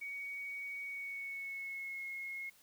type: tone with pitch glide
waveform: sine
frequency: 2244 to 2164 Hz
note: C#7 to C#7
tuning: +21 to -42 cents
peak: -40 dBFS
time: 0.01-2.5 s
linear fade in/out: 10 ms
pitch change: -63 cents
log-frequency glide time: 0.83-2.06 s
effects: white hiss -65 dBFS RMS until 2.62 s